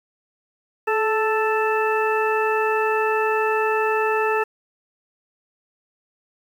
harmonic tone with a mistuned harmonic, 440 Hz, A4, in tune, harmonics 1 / 2 / 3 / 4 / 6, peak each -21 / -24 / -26 / -27 / -29 dBFS, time 0.87-4.44 s, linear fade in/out 10 ms, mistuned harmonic 1, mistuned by -30 cents, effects 8-bit

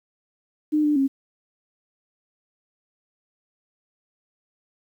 sine tone with pitch steps, 303.4 / 297.2 / 271.7 Hz, D#4 / D4 / C#4, -44 / +21 / -35 cents, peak -17 dBFS, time 0.72-1.08 s, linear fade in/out 20 ms, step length 120 ms, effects 9-bit

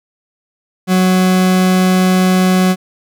40% pulse tone, 185 Hz, F#3, in tune, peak -8 dBFS, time 0.87-2.76 s, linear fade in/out 50 ms, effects none

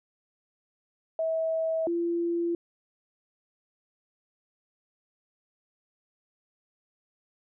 sine tone pair in turn, 647 / 341.2 Hz, E5 / F4, -32 / -40 cents, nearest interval major seventh, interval 1108 cents, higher first, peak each -25 dBFS, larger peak neither, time 1.19-1.87 / 1.87-2.55 s, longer neither, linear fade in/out 2 ms, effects none

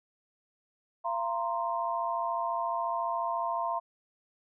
sine chord, F suspended fourth, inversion none, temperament equal with one note detuned, 682.9 / 932.3 / 1046.5 Hz, F5 / Bb5 / C6, -39 / 0 / 0 cents, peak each -33 dBFS, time 1.04-3.8 s, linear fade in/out 20 ms, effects none

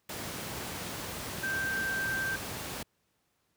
sine tone in noise, 1568 Hz, G6, in tune, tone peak -30 dBFS, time 1.43-2.36 s, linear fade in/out 5 ms, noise pink, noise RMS -38 dBFS, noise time 0.09-2.83 s, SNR +5 dB, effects pink hiss -75 dBFS RMS until 3.56 s + high-pass 80 Hz 12 dB/octave

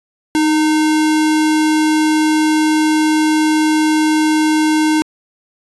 sine tone with sample-and-hold, 310.7 Hz, D#4, 2 cents flat, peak -10 dBFS, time 0.35-5.02 s, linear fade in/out 0 ms, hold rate 1225 Hz, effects resampled to 24000 Hz

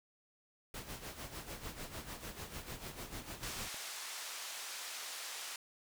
pink noise with tremolo, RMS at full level -44 dBFS, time 0.74-3.69 s, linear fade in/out 2 ms, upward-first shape sine, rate 6.7 Hz, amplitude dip 65%
white band-pass noise, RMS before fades -45 dBFS, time 3.43-5.56 s, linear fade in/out 2 ms, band 680 to 7700 Hz, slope 12 dB/octave
click, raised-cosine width 1 ms, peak -36 dBFS, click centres 3.744 s
effects none

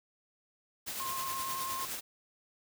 white noise with tremolo, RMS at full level -37 dBFS, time 0.86-2.01 s, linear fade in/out 20 ms, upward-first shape triangle, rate 9.6 Hz, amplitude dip 45%
sine tone with vibrato, 1062 Hz, C6, 25 cents sharp, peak -36 dBFS, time 1-1.85 s, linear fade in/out 0 ms, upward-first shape square, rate 9 Hz, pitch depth 15 cents each way
effects none

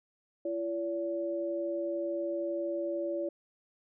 sine tone pair together, 339 / 572 Hz, E4 / D5, +49 / -46 cents, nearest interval major sixth, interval 905 cents, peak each -34 / -33 dBFS, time 0.45-3.29 s, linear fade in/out 5 ms, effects none

